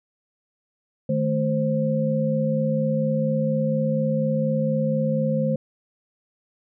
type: tone cluster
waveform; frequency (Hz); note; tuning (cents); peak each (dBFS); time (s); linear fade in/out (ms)
sine; 153.8 / 218 / 524; D#3 / A3 / C5; -20 / -16 / +2; -24; 1.09-5.56; 5
effects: none